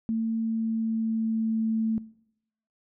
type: tone with pitch glide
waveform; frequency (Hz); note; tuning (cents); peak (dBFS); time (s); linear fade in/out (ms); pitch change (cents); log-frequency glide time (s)
sine; 224.8 to 222.3; A3 to A3; +37 to +18; -24; 0.09-1.98; 0; -19; 0.4-1.67
effects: noise-tail reverb RT60 0.8 s tail -21 dB re dry